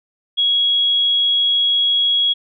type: tone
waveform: sine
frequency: 3322 Hz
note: G#7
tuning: in tune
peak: -13 dBFS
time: 0.37-2.34 s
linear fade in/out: 20 ms
effects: none